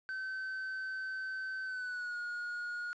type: tone with pitch glide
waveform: triangle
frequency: 1535 to 1440.5 Hz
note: G6 to F#6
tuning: -37 to -47 cents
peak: -35 dBFS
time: 0.09-2.93 s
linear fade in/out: 0 ms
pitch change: -110 cents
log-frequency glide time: 1.64-2.17 s
effects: resampled to 16000 Hz + 11-bit